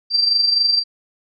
sine tone with amplitude modulation, 4699 Hz, D8, in tune, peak -11 dBFS, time 0.1-0.84 s, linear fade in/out 50 ms, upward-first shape sine, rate 23.8 Hz, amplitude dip 55%, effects none

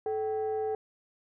sine tone pair together, 433.8 / 773 Hz, A4 / G5, -25 / -24 cents, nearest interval minor seventh, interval 1001 cents, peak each -28 / -34 dBFS, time 0.06-0.75 s, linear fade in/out 2 ms, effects tanh soft clip ceiling -24 dBFS

